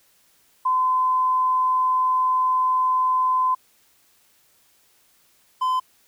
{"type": "tone pair in turn", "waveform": ["sine", "triangle"], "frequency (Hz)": [1023, 1023], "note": ["C6", "C6"], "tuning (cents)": [-39, -39], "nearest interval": "unison", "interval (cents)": 0, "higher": "neither", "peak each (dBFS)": -17, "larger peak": "neither", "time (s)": [[0.65, 3.55], [5.61, 5.8]], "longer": "first", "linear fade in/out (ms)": 10, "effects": ["white hiss -60 dBFS RMS until 6.07 s"]}